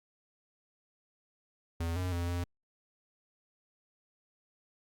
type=tone with pitch steps; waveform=square; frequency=83.7 / 91.1 / 86.4 / 87.5 Hz; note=E2 / F#2 / F2 / F2; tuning=+27 / -26 / -18 / +4 cents; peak=-32 dBFS; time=1.8-2.44 s; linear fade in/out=5 ms; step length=160 ms; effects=Opus 48 kbps